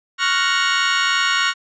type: chord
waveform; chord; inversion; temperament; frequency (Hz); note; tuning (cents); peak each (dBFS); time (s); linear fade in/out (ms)
25% pulse; Gb major seventh; second; equal; 1108.7 / 1396.9 / 1480 / 1864.7; Db6 / F6 / Gb6 / Bb6; 0 / 0 / 0 / 0; -18; 0.18-1.54; 50
effects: resampled to 16000 Hz